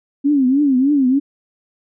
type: tone with vibrato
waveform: sine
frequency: 272.7 Hz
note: C#4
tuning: 28 cents flat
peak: -11 dBFS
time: 0.24-1.2 s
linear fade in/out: 20 ms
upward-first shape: triangle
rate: 3.3 Hz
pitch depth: 170 cents each way
effects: none